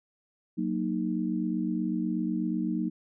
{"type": "chord", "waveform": "sine", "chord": "D# minor", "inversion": "first", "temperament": "equal with one note detuned", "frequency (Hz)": [185, 233.1, 310.1], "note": ["F#3", "A#3", "D#4"], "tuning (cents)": [0, 0, -6], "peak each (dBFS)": -31, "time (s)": [0.57, 2.9], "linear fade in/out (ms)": 20, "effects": []}